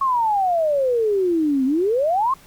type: exponential two-way sweep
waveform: sine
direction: down then up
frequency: 1108.7 to 255.2 to 1108.7 Hz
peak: -16 dBFS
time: 0.01-2.34 s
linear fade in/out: 5 ms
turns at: 1.65 s
effects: pink hiss -49 dBFS RMS until 2.46 s